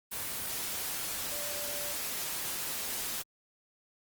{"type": "tone in noise", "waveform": "sine", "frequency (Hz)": 584, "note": "D5", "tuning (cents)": -10, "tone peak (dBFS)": -43, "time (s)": [1.31, 1.94], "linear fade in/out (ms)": 20, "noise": "white", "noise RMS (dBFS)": -36, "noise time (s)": [0.11, 3.23], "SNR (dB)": -10, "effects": ["Opus 24 kbps"]}